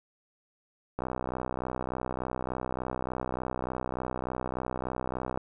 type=click train; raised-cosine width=1 ms; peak=-18 dBFS; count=279; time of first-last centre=0.99-5.375 s; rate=63.4 Hz; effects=none